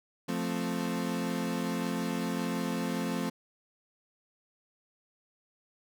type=chord; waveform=35% pulse; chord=F major; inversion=none; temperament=equal; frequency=174.61 / 220 / 261.6 Hz; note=F3 / A3 / C4; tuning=0 / 0 / 0 cents; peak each=-33 dBFS; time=0.28-3.3 s; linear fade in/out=10 ms; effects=none